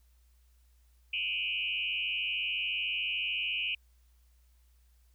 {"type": "tone with frequency modulation", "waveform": "sine", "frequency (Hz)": 2706, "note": "E7", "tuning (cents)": 45, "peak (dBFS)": -30, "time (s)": [1.13, 3.75], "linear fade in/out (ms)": 5, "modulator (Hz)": 93.8, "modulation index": 3.2, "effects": ["added 60 Hz sine -61 dBFS peak until 5.14 s", "white hiss -74 dBFS RMS until 5.14 s"]}